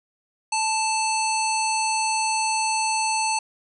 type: harmonic tone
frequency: 880 Hz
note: A5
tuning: in tune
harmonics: 1 / 3 / 5 / 7 / 9 / 10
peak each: -23 / -28 / -30 / -31 / -33 / -33 dBFS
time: 0.52-3.39 s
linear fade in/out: 5 ms
effects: none